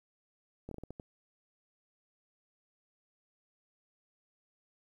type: slowing click train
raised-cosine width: 2 ms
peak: -30 dBFS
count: 7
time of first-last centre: 0.69-0.998 s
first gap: 23 ms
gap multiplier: 1.32
effects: 11-bit